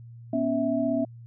sine tone cluster, 245.3 / 281 / 653 Hz, B3 / C#4 / E5, -12 / +24 / -17 cents, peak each -27 dBFS, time 0.33-1.05 s, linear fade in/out 5 ms, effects added 117 Hz sine -42 dBFS peak until 1.26 s

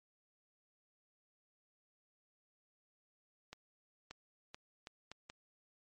accelerating click train, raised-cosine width 0.2 ms, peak -30 dBFS, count 6, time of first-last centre 3.53-5.299 s, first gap 580 ms, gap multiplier 0.75, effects MP3 48 kbps

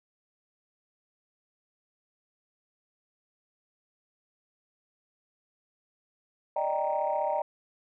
sine chord, Eb major seventh, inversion third, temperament equal, 587.3 / 622.3 / 784 / 932.3 Hz, D5 / Eb5 / G5 / Bb5, 0 / 0 / 0 / 0 cents, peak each -31 dBFS, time 6.56-7.42 s, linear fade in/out 5 ms, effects tanh soft clip ceiling -18 dBFS

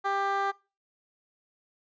15% pulse tone with band-pass filter, 395.5 Hz, G4, 15 cents sharp, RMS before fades -28 dBFS, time 0.04-0.52 s, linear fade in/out 20 ms, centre 1000 Hz, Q 1.2, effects noise-tail reverb RT60 0.3 s tail -23 dB re dry + resampled to 16000 Hz

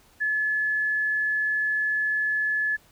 sine tone, 1717 Hz, A6, 43 cents flat, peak -22 dBFS, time 0.2-2.77 s, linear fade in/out 20 ms, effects pink hiss -58 dBFS RMS until 2.91 s

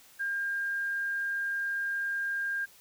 sine tone, 1605 Hz, G6, 40 cents sharp, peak -29 dBFS, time 0.19-2.66 s, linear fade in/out 20 ms, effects white hiss -57 dBFS RMS until 2.8 s

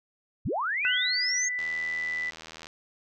sine linear sweep, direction up, 41.2 to 6580 Hz, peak -26 dBFS, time 0.45-1.49 s, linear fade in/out 10 ms
sine tone, 1985 Hz, B6, 8 cents sharp, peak -28 dBFS, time 0.83-2.31 s, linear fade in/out 20 ms
sine tone with exponential decay, 1495 Hz, F#6, 17 cents sharp, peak -24 dBFS, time 0.85-1.73 s, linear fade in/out 0 ms, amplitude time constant 190 ms
click train, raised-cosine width 0.2 ms, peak -25 dBFS, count 88, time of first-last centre 1.59-2.669 s, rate 80.6 Hz
effects none

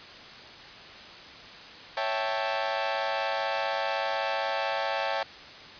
sawtooth chord, A dominant seventh, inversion first, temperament equal, 554.4 / 659.3 / 784 / 880 Hz, C#5 / E5 / G5 / A5, 0 / 0 / 0 / 0 cents, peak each -29 dBFS, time 1.97-5.23 s, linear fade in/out 2 ms, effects white hiss -45 dBFS RMS until 5.79 s + resampled to 11025 Hz

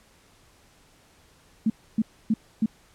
sine tone bursts, 220 Hz, A3, in tune, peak -18 dBFS, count 4, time 1.66-2.66 s, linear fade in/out 5 ms, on 40 ms, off 280 ms, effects pink hiss -58 dBFS RMS until 2.94 s + low-pass 11000 Hz 12 dB/octave

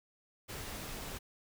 pink noise, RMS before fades -43 dBFS, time 0.48-1.19 s, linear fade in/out 20 ms, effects none

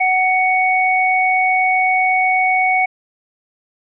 sine tone pair together, 745.6 / 2228 Hz, F#5 / C#7, +13 / +8 cents, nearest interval octave + perfect fifth, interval 1895 cents, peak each -15 dBFS, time 0-2.86 s, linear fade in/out 10 ms, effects none

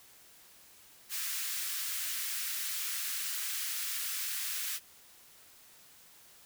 white high-pass noise, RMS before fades -36 dBFS, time 1.09-4.8 s, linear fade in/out 50 ms, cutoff 1400 Hz, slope 24 dB/octave, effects white hiss -58 dBFS RMS until 6.45 s

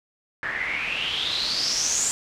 white noise with low-pass filter sweep, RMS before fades -26 dBFS, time 0.43-2.11 s, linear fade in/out 0 ms, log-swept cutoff 1700 to 7600 Hz, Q 7.7, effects none

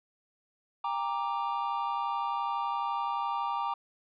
triangle chord, G minor, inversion none, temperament equal with one note detuned, 800.5 / 932.3 / 1174.7 Hz, G5 / Bb5 / D6, +36 / 0 / 0 cents, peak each -33 / -31 / -32 dBFS, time 0.84-3.74 s, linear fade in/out 5 ms, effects resampled to 11025 Hz

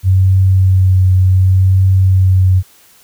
sine tone with vibrato, 93.9 Hz, F#2, 26 cents sharp, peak -6 dBFS, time 0.03-2.63 s, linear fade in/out 50 ms, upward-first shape triangle, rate 0.68 Hz, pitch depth 21 cents each way, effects white hiss -46 dBFS RMS until 3.03 s

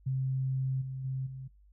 sine tone with level steps, 132 Hz, C3, 16 cents sharp, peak -28 / -35 / -31 / -39 dBFS, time 0.06-1.48 s, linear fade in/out 10 ms, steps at 0.81 / 1.04 / 1.26 s, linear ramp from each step 10 ms, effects noise-tail reverb RT60 0.2 s tail -23 dB re dry + added 50 Hz sine -57 dBFS peak until 1.72 s

